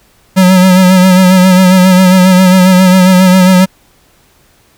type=tone with vibrato; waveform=square; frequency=185 Hz; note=F#3; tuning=in tune; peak=-3 dBFS; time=0.36-3.66 s; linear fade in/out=20 ms; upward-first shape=sine; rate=7.4 Hz; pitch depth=43 cents each way; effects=pink hiss -48 dBFS RMS until 4.77 s